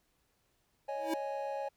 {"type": "chord", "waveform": "triangle", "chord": "C# suspended second", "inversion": "none", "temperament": "equal", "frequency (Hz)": [554.4, 622.3, 830.6], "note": ["C#5", "D#5", "G#5"], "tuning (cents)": [0, 0, 0], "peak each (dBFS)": [-36, -41, -37], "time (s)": [0.88, 1.69], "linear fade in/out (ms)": 10}
{"type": "tone with exponential growth", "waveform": "square", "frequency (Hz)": 323.8, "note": "E4", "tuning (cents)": -31, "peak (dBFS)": -30, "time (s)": [0.95, 1.14], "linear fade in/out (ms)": 5, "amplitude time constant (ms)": 40}
{"effects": ["pink hiss -75 dBFS RMS until 1.76 s"]}